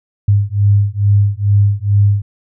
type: beating tone pair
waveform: sine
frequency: 100.5 / 102.8 Hz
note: G2 / G#2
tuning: +44 / -17 cents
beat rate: 2.3 Hz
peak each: -12 dBFS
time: 0.28-2.22 s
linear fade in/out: 5 ms
effects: none